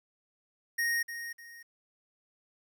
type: tone with echo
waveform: square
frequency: 1864.7 Hz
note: A#6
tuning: in tune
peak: -28 dBFS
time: 0.78-1.03 s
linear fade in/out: 10 ms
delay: 300 ms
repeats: 2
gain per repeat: -10 dB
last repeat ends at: 1.63 s
effects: 11-bit